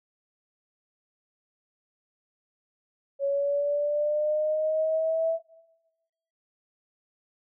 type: linear sweep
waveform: sine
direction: up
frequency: 554.4 to 659.3 Hz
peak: -23 dBFS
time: 3.19-5.4 s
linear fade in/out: 50 ms
effects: noise-tail reverb RT60 1.0 s tail -19 dB re dry